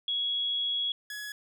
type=tone pair in turn; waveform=sine / sawtooth; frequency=3338 / 1685 Hz; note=G#7 / G#6; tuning=+8 / +25 cents; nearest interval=octave; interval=1183 cents; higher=first; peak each=-27 / -33 dBFS; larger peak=first; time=0.08-0.92 / 1.1-1.32 s; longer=first; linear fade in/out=2 ms; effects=none